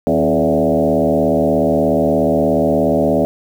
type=tone with frequency modulation; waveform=sine; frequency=419.4 Hz; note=G#4; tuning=17 cents sharp; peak=-11 dBFS; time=0.07-3.25 s; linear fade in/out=0 ms; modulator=76.8 Hz; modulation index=3.3; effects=7-bit